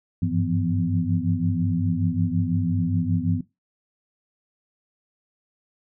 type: tone cluster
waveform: sine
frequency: 95.9 / 101.4 / 166.8 / 173.3 / 251.2 Hz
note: G2 / G#2 / E3 / F3 / B3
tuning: -37 / -41 / +21 / -13 / +30 cents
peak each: -27 dBFS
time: 0.22-3.41 s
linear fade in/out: 5 ms
effects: noise-tail reverb RT60 0.2 s tail -18 dB re dry